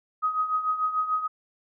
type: tone with tremolo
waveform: sine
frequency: 1258 Hz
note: D#6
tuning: 19 cents sharp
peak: -20 dBFS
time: 0.22-1.28 s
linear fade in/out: 20 ms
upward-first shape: triangle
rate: 6.8 Hz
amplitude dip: 75%
effects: none